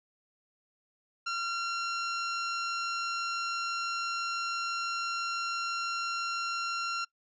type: tone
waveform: sawtooth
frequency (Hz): 1373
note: F6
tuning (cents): -30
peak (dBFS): -27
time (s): 1.26-7.05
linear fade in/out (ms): 10
effects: noise-tail reverb RT60 0.1 s tail -23 dB re dry + resampled to 16000 Hz